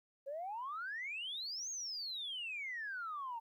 sine exponential two-way sweep, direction up then down, 533 to 6620 to 892 Hz, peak -39 dBFS, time 0.26-3.4 s, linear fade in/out 20 ms, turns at 1.7 s, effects tanh soft clip ceiling -35 dBFS + 13-bit

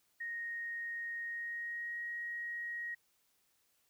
sine tone with pitch glide, 1864.7 to 1888.5 Hz, A#6 to A#6, 0 to +22 cents, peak -38 dBFS, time 0.2-2.95 s, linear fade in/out 10 ms, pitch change +22 cents, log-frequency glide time 1.23-2.02 s, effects white hiss -75 dBFS RMS until 3.89 s

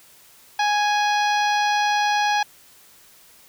harmonic tone, 830.6 Hz, G#5, in tune, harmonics 1 / 2 / 3 / 4 / 5 / 6 / 7, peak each -19 / -25 / -29 / -31 / -33 / -35 / -36 dBFS, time 0.59-2.43 s, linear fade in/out 5 ms, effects white hiss -51 dBFS RMS until 3.48 s

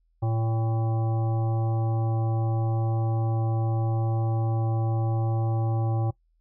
harmonic tone, 112.6 Hz, A2, 40 cents sharp, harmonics 1 / 3 / 5 / 7 / 9 / 10, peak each -23 / -35 / -38 / -35 / -49 / -47 dBFS, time 0.22-6.11 s, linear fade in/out 10 ms, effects noise-tail reverb RT60 0.1 s tail -20 dB re dry + added 41 Hz sine -64 dBFS peak until 6.4 s

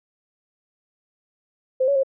sine tone with pitch steps, 519 / 561 / 538 Hz, C5 / C#5 / C5, -14 / +21 / +48 cents, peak -16 dBFS, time 1.8-2.034 s, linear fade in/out 10 ms, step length 78 ms, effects none

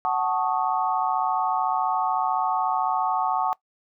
sine chord, D# half-diminished seventh, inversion first, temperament equal with one note detuned, 746 / 880 / 1108.7 / 1244.5 Hz, F#5 / A5 / C#6 / D#6, +14 / 0 / 0 / 0 cents, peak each -25 / -26 / -27 / -31 dBFS, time 0.05-3.53 s, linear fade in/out 0 ms, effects noise-tail reverb RT60 0.1 s tail -21 dB re dry

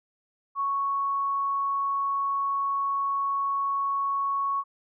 sine tone, 1108.7 Hz, C#6, in tune, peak -24 dBFS, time 0.55-4.64 s, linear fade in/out 50 ms, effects none

